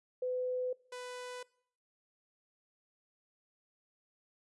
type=tone pair in turn; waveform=sine / sawtooth; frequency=504 / 497.3 Hz; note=B4 / B4; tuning=+35 / +12 cents; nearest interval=unison; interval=23 cents; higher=first; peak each=-32 / -38 dBFS; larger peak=first; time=0.22-0.73 / 0.92-1.43 s; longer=neither; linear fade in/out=5 ms; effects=noise-tail reverb RT60 0.6 s tail -22 dB re dry + resampled to 24000 Hz